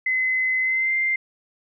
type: tone with pitch glide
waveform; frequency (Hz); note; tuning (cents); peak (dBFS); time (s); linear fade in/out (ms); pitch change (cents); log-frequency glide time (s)
sine; 2039 to 2093; C7 to C7; -45 to 0; -19; 0.06-1.16; 5; +45; 0.61-0.95
effects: none

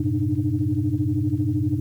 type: tone cluster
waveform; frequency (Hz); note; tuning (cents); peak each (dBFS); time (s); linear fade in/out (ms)
sine; 94.8 / 109.7 / 127.6 / 295.5 / 308.2; F#2 / A2 / C3 / D4 / D#4; +43 / -5 / -43 / +11 / -16; -26; 0-1.8; 5
effects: tanh soft clip ceiling -8 dBFS + 9-bit

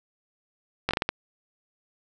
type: slowing click train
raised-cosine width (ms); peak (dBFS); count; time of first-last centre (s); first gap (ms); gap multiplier
0.3; -8; 6; 0.89-1.09; 19; 1.38
effects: none

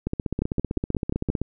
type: two click trains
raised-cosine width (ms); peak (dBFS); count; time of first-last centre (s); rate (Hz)
3; -11 / -12; 6 / 22; 0.42-1.3 / 0.07-1.416; 5.68 / 15.6
effects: none

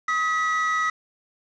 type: tone pair together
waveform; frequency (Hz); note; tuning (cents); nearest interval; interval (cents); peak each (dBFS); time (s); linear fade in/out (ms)
triangle; 1266.8 / 1951; D#6 / B6; +31 / -22; perfect fifth; 747; -21 / -23; 0.08-0.9; 5
effects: resampled to 16000 Hz + 7-bit

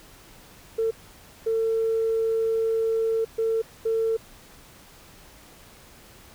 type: tone bursts at uneven times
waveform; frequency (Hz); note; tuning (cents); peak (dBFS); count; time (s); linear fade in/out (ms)
sine; 450; A4; +39; -20; 4; 0.78-0.91 / 1.46-3.25 / 3.38-3.62 / 3.85-4.17; 10
effects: tanh soft clip ceiling -16 dBFS + pink hiss -50 dBFS RMS until 6.34 s

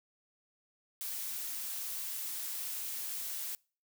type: noise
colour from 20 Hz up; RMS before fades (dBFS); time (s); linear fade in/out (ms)
blue; -39; 1.01-3.55; 0
effects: noise-tail reverb RT60 0.4 s tail -26 dB re dry

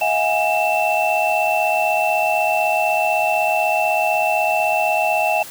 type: tone cluster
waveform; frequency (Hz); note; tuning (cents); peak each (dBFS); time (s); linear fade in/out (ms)
sine; 642 / 718 / 826 / 2670; E5 / F5 / G#5 / E7; -46 / +48 / -10 / +22; -21; 0.01-5.43; 5
effects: white hiss -36 dBFS RMS until 5.5 s

